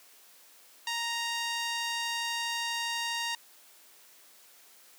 sawtooth tone with band-pass filter, 932.3 Hz, A#5, in tune, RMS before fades -33 dBFS, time 0.87-3.35 s, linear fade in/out 2 ms, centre 3900 Hz, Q 0.74, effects white hiss -57 dBFS RMS until 4.98 s + high-pass 300 Hz 12 dB/octave

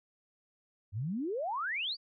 sine exponential sweep, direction up, 91.7 to 4842 Hz, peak -32 dBFS, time 0.92-1.97 s, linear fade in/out 50 ms, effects none

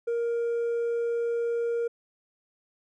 triangle tone with hard clipping, 468.5 Hz, A#4, 9 cents sharp, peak -24 dBFS, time 0.07-1.88 s, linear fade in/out 10 ms, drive 1 dB, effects none

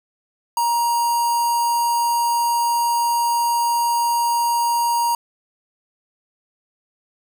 square tone with notch filter, 943 Hz, A#5, 20 cents sharp, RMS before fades -19 dBFS, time 0.57-5.15 s, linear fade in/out 2 ms, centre 2400 Hz, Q 0.68, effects none

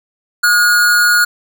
square tone with amplitude modulation, 1441 Hz, F#6, 46 cents flat, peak -7 dBFS, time 0.43-1.25 s, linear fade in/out 10 ms, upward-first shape sine, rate 213 Hz, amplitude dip 45%, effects none

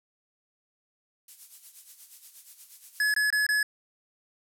violet noise with tremolo, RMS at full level -42 dBFS, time 1.28-3.15 s, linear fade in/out 2 ms, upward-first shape sine, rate 8.4 Hz, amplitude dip 65%
square tone bursts, 1700 Hz, G#6, 40 cents sharp, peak -23 dBFS, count 4, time 3-3.629 s, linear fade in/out 2 ms, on 140 ms, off 23 ms
effects low-pass 12000 Hz 12 dB/octave

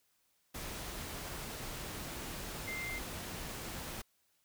sine tone in noise, 2093 Hz, C7, in tune, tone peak -39 dBFS, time 2.67-2.99 s, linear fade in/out 10 ms, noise pink, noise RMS -43 dBFS, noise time 0.54-4.02 s, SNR +1 dB, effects white hiss -75 dBFS RMS until 4.44 s

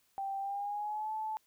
sine tone with pitch glide, 784 to 869.9 Hz, G5 to A5, 0 to -20 cents, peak -34 dBFS, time 0.18-1.37 s, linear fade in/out 0 ms, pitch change +180 cents, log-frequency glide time 0.39-1.12 s, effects white hiss -72 dBFS RMS until 1.46 s

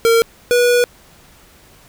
square tone pair in turn, 459.2 / 485.9 Hz, A#4 / B4, -26 / -28 cents, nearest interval minor second, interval 98 cents, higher second, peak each -10 / -11 dBFS, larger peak first, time 0.05-0.22 / 0.51-0.84 s, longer second, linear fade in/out 0 ms, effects pink hiss -47 dBFS RMS until 1.88 s

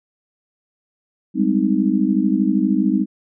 sine chord, Ab major seventh, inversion third, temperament just, 194.67 / 207.7 / 259.6 / 311.5 Hz, G3 / Ab3 / C4 / Eb4, -12 / 0 / -13 / +2 cents, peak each -20 dBFS, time 1.34-3.06 s, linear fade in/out 50 ms, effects none

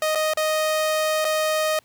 sawtooth tone with dropouts, 622.3 Hz, D#5, in tune, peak -16 dBFS, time 0.02-1.79 s, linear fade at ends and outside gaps 2 ms, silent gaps 0.15-0.155 / 0.336-0.372 / 1.246-1.25 s, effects pink hiss -59 dBFS RMS until 1.84 s

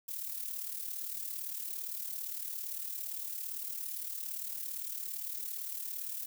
violet noise with amplitude modulation, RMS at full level -37 dBFS, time 0.08-6.26 s, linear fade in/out 10 ms, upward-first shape sine, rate 37.6 Hz, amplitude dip 60%, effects none

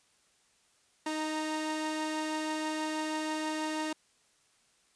sawtooth tone pair together, 311.1 / 927.1 Hz, D#4 / A#5, 0 / -10 cents, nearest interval octave + perfect fifth, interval 1890 cents, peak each -29 / -34 dBFS, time 1.06-3.93 s, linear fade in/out 5 ms, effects white hiss -68 dBFS RMS until 4.95 s + resampled to 22050 Hz

